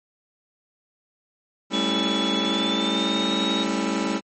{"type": "chord", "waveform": "sawtooth", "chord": "A dominant seventh", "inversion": "third", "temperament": "just", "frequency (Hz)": [198, 220, 275, 330], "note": ["G3", "A3", "C#4", "E4"], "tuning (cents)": [18, 0, -14, 2], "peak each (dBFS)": -24, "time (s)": [1.7, 4.21], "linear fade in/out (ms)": 50}
{"type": "tone with pitch glide", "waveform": "sine", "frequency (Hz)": [3400, 3773], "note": ["G#7", "A#7"], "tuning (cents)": [40, 20], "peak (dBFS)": -25, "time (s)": [1.73, 3.64], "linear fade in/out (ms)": 10, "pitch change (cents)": 180, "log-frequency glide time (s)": [2.4, 3.37]}
{"effects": ["MP3 32 kbps"]}